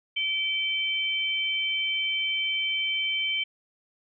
sine tone pair together, 2318 / 3094 Hz, D7 / G7, -23 / -23 cents, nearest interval perfect fourth, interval 500 cents, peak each -28 / -27 dBFS, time 0.16-3.44 s, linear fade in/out 10 ms, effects none

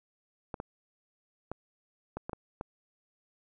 clicks, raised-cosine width 1 ms, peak -22 dBFS, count 7, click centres 0.542 / 0.601 / 1.516 / 2.17 / 2.295 / 2.332 / 2.611 s, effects none

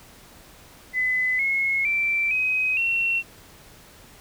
sine tone with pitch steps, 2015 / 2172 / 2342 / 2524 / 2721 Hz, B6 / C#7 / D7 / D#7 / F7, +34 / -36 / -5 / +24 / -46 cents, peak -20 dBFS, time 0.93-3.23 s, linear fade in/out 50 ms, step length 460 ms, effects pink hiss -49 dBFS RMS until 4.2 s

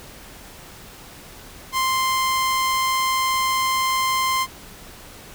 sawtooth tone, 1046.5 Hz, C6, in tune, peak -15 dBFS, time 1.72-4.47 s, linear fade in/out 50 ms, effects pink hiss -42 dBFS RMS until 5.34 s

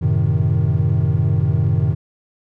triangle chord, F# diminished seventh, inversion none, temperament equal with one note detuned, 92.5 / 110 / 130.21 / 155.56 Hz, F#2 / A2 / C3 / Eb3, 0 / 0 / -8 / 0 cents, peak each -17 dBFS, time 0.01-1.95 s, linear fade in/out 20 ms, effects tanh soft clip ceiling -6 dBFS

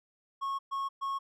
triangle tone bursts, 1095 Hz, C#6, 22 cents flat, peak -29 dBFS, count 3, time 0.41-1.19 s, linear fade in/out 20 ms, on 180 ms, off 120 ms, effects none

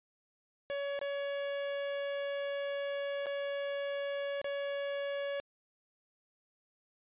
45% pulse tone with dropouts, 563 Hz, C#5, 27 cents sharp, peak -34 dBFS, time 0.7-5.4 s, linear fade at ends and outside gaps 0 ms, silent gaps 0.991-1.014 / 3.259-3.267 / 4.415-4.444 s, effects resampled to 8000 Hz

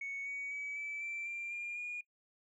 sine tone with pitch steps, 2220 / 2250 / 2280 / 2310 / 2341 / 2372 / 2404 / 2436 Hz, C#7 / C#7 / C#7 / D7 / D7 / D7 / D7 / D#7, +2 / +25 / +48 / -29 / -6 / +17 / +40 / -37 cents, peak -37 dBFS, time 0.01-2.01 s, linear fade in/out 5 ms, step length 250 ms, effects noise-tail reverb RT60 0.1 s tail -22 dB re dry + tanh soft clip ceiling -35 dBFS

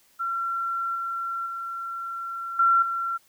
sine tone with level steps, 1362 Hz, F6, 44 cents flat, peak -25 / -27 / -30 / -16 / -25 dBFS, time 0.19-3.18 s, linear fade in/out 20 ms, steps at 0.95 / 1.46 / 2.59 / 2.82 s, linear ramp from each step 5 ms, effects white hiss -61 dBFS RMS until 3.28 s

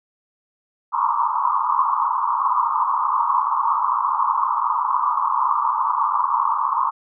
pink band-pass noise, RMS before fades -20 dBFS, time 0.92-6.91 s, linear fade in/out 20 ms, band 910 to 1200 Hz, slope 96 dB/octave, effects none

